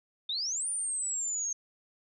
sine exponential two-way sweep, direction up then down, 3534 to 9397 to 6390 Hz, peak -30 dBFS, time 0.29-1.53 s, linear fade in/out 5 ms, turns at 0.68 s, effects none

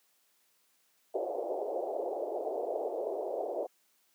white band-pass noise, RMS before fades -35 dBFS, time 1.14-3.67 s, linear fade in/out 10 ms, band 360 to 700 Hz, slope 48 dB/octave, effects white hiss -71 dBFS RMS until 4.14 s + high-pass 200 Hz 12 dB/octave

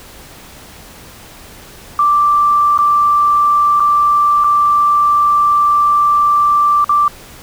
sine tone with dropouts, 1174 Hz, D6, 1 cent flat, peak -8 dBFS, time 1.99-7.08 s, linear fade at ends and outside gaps 2 ms, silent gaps 2.777-2.788 / 3.798-3.803 / 4.439-4.443 / 6.844-6.893 s, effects pink hiss -37 dBFS RMS until 7.42 s

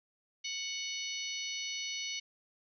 harmonic tone with a mistuned harmonic, 740 Hz, F#5, in tune, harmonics 3 / 4 / 5 / 6 / 7 / 8, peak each -42 / -41 / -45 / -43 / -51 / -43 dBFS, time 0.44-2.2 s, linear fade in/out 10 ms, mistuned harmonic 6, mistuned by -20 cents, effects none

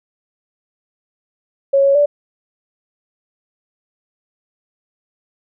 sine tone with pitch steps, 551 / 554 / 582 Hz, C#5 / C#5 / D5, -11 / -1 / -16 cents, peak -9 dBFS, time 1.73-2.06 s, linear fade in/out 10 ms, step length 110 ms, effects none

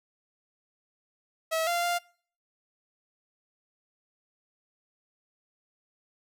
sawtooth tone with pitch steps, 646 / 693 / 698 Hz, E5 / F5 / F5, -35 / -14 / -1 cents, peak -22 dBFS, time 1.51-1.99 s, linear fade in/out 20 ms, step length 160 ms, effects noise-tail reverb RT60 0.5 s tail -24 dB re dry

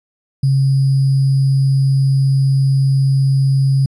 sine tone with sample-and-hold, 135.8 Hz, C#3, 35 cents flat, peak -10 dBFS, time 0.43-3.86 s, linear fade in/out 5 ms, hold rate 4900 Hz, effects resampled to 22050 Hz

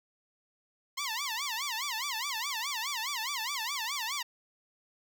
10% pulse tone with vibrato, 1011 Hz, B5, 40 cents sharp, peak -24 dBFS, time 0.97-4.23 s, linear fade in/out 10 ms, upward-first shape sine, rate 4.8 Hz, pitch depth 260 cents each way, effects none

